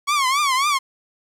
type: tone with vibrato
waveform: sawtooth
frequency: 1105 Hz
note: C#6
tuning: 6 cents flat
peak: -13 dBFS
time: 0.07-0.79 s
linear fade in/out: 20 ms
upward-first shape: triangle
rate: 3.7 Hz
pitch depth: 170 cents each way
effects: low-pass 10000 Hz 12 dB/octave + 8-bit